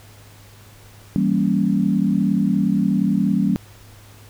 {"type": "chord", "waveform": "sine", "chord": "E diminished seventh", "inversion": "none", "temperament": "equal", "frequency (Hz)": [164.81, 196, 233.1, 277.2], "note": ["E3", "G3", "Bb3", "Db4"], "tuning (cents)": [0, 0, 0, 0], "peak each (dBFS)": [-24, -18, -22, -23], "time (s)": [1.16, 3.56], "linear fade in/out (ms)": 0, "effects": ["added 103 Hz sine -45 dBFS peak until 4.29 s", "pink hiss -48 dBFS RMS until 4.29 s"]}